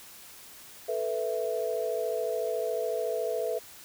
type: chord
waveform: sine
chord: A suspended second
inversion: none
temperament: equal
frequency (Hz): 440 / 493.9 / 659.3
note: A4 / B4 / E5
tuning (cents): 0 / 0 / 0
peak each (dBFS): -32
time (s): 0.88-3.59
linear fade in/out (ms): 10
effects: white hiss -49 dBFS RMS until 3.84 s

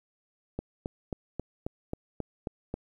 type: click train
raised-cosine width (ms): 2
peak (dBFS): -19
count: 9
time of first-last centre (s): 0.59-2.741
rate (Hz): 3.72
effects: 10-bit

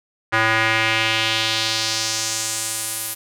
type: tone with band-pass filter sweep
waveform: square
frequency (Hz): 111.5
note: A2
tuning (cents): +23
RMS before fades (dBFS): -21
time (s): 0.32-3.15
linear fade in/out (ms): 20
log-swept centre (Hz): 1600 to 12000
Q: 1.9
effects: none

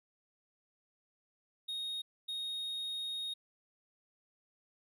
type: tone bursts at uneven times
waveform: triangle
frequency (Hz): 3729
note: A#7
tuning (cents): 0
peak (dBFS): -35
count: 2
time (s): 1.68-2.02 / 2.28-3.34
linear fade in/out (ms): 10
effects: none

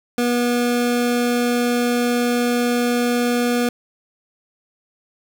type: tone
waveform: 25% pulse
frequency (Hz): 241.9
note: B3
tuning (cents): -36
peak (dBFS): -13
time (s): 0.18-3.69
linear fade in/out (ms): 2
effects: none

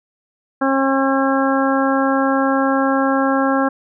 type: harmonic tone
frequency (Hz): 270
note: C#4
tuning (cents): -45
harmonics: 1 / 2 / 3 / 4 / 5 / 6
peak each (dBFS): -17 / -20 / -22 / -23 / -24 / -25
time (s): 0.61-3.69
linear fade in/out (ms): 10
effects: none

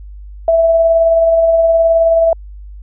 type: tone with tremolo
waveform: sine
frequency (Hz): 660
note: E5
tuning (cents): +2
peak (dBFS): -6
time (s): 0.48-2.33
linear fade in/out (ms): 2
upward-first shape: sine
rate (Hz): 19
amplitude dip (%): 30
effects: added 50 Hz sine -29 dBFS peak until 2.82 s

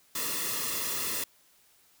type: noise with comb filter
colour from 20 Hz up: white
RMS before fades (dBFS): -32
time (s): 0.15-1.24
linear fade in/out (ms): 5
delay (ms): 1.3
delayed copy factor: -0.7
effects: white hiss -63 dBFS RMS until 2 s

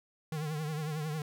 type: tone with vibrato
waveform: square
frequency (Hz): 153.6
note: D#3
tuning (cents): -22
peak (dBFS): -34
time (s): 0.32-1.22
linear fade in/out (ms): 2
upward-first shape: triangle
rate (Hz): 11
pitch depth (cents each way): 92
effects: none

